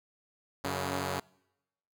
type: tone pair together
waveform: 5% pulse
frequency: 92.6 / 140.47 Hz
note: F#2 / C#3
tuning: +2 / +23 cents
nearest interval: perfect fifth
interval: 721 cents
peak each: -23 dBFS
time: 0.64-1.2 s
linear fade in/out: 5 ms
effects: noise-tail reverb RT60 0.9 s tail -25 dB re dry